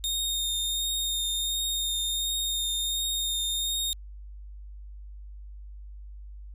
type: tone with vibrato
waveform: sawtooth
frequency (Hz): 3680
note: A#7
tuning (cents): -23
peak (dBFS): -24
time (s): 0.04-3.93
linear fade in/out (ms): 0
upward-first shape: triangle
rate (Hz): 1.4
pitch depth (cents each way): 17
effects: added 50 Hz sine -40 dBFS peak until 6.54 s